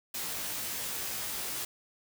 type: noise with comb filter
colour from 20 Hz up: white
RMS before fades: -36 dBFS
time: 0.14-1.65 s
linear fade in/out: 5 ms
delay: 17 ms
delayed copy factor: +0.9
effects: none